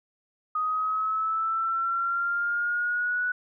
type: linear sweep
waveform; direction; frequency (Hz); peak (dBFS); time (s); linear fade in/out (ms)
sine; up; 1244.5 to 1480; -24; 0.55-3.32; 5
effects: none